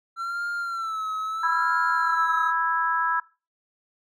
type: tone with vibrato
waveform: triangle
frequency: 1342 Hz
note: E6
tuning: 31 cents sharp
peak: -25 dBFS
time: 0.16-2.53 s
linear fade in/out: 50 ms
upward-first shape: sine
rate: 0.76 Hz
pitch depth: 79 cents each way
type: harmonic tone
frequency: 329.6 Hz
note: E4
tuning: in tune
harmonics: 3 / 4 / 5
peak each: -26 / -25 / -27 dBFS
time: 1.43-3.2 s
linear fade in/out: 5 ms
effects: noise-tail reverb RT60 0.3 s tail -20 dB re dry